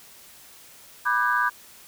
sine tone cluster, 983 / 1192 / 1517 / 1633 Hz, B5 / D6 / F#6 / G#6, -8 / +25 / +43 / -30 cents, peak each -25 dBFS, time 1.05-1.5 s, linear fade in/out 20 ms, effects tanh soft clip ceiling -9 dBFS + white hiss -49 dBFS RMS until 1.87 s

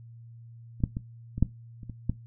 clicks, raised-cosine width 5 ms, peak -30 / -11 / -19 / -21 / -8 / -30 / -26 / -14 dBFS, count 8, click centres 0.804 / 0.838 / 0.969 / 1.38 / 1.426 / 1.832 / 1.897 / 2.096 s, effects noise-tail reverb RT60 0.2 s tail -18 dB re dry + added 116 Hz sine -45 dBFS peak until 2.26 s

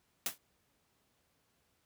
white noise with exponential decay, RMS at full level -30 dBFS, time 0.26-0.38 s, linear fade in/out 2 ms, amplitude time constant 25 ms, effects pink hiss -75 dBFS RMS until 1.85 s + high-pass 60 Hz 12 dB/octave

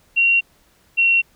sine tone pair in turn, 2749 / 2732 Hz, F7 / F7, -28 / -39 cents, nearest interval unison, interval 11 cents, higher first, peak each -12 dBFS, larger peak neither, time 0.16-0.41 / 0.97-1.22 s, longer neither, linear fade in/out 20 ms, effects pink hiss -57 dBFS RMS until 1.35 s

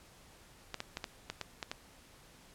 clicks, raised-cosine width 0.2 ms, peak -20 dBFS, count 8, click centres 0.743 / 0.804 / 0.971 / 1.042 / 1.3 / 1.413 / 1.628 / 1.715 s, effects pink hiss -59 dBFS RMS until 2.54 s + low-pass 12000 Hz 12 dB/octave

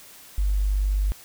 triangle tone with tanh clipping, 49.5 Hz, G1, 18 cents sharp, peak -19 dBFS, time 0.38-1.12 s, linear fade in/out 0 ms, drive 3 dB, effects white hiss -47 dBFS RMS until 1.24 s

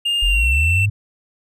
triangle tone with pitch glide, 2816 to 2684 Hz, F7 to E7, +14 to +31 cents, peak -15 dBFS, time 0.05-0.86 s, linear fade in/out 10 ms, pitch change -83 cents, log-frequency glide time 0.24-0.54 s
sine linear sweep, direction up, 38.89 to 106.2 Hz, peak -15 dBFS, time 0.22-0.9 s, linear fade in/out 10 ms
effects none

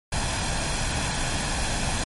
pink noise with comb filter, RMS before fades -26 dBFS, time 0.12-2.04 s, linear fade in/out 5 ms, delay 1.2 ms, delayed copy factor +0.5, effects MP3 48 kbps

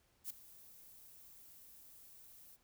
violet noise with ADSR envelope, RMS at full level -41 dBFS, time 0.24-2.57 s, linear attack 60 ms, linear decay 8 ms, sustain -18 dB, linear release 27 ms, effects pink hiss -74 dBFS RMS until 2.63 s

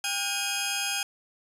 20% pulse tone cluster, 799 / 1430 / 2507 / 3256 Hz, G5 / F6 / D#7 / G#7, +33 / +41 / +12 / -35 cents, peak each -30 / -32 / -27 / -26 dBFS, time 0.04-1.03 s, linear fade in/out 2 ms, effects resampled to 32000 Hz + 9-bit

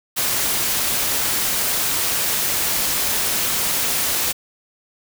white noise with amplitude modulation, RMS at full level -19 dBFS, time 0.16-4.33 s, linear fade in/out 20 ms, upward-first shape sine, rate 235 Hz, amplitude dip 35%, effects none

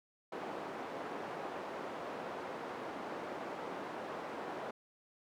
white band-pass noise, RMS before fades -43 dBFS, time 0.32-4.71 s, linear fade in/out 5 ms, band 260 to 840 Hz, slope 12 dB/octave, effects none

